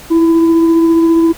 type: tone with frequency modulation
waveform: sine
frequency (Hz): 329.6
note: E4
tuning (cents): 0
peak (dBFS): -6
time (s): 0.1-1.33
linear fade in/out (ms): 20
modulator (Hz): 674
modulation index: 0.25
effects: pink hiss -34 dBFS RMS until 1.37 s